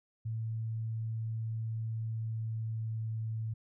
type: tone with pitch glide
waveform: sine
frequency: 112 to 111.16 Hz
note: A2 to A2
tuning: +31 to +18 cents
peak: -33 dBFS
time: 0.25-3.54 s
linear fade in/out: 10 ms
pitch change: -13 cents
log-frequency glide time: 2.03-3.13 s
effects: none